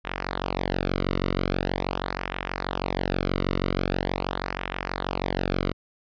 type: tone with flanger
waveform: sawtooth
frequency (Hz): 46.25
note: F#1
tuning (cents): 0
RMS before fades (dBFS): -28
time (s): 0.04-5.73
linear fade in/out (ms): 20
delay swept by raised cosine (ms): 0.22 to 1.22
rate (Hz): 0.43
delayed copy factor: -0.85
effects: resampled to 11025 Hz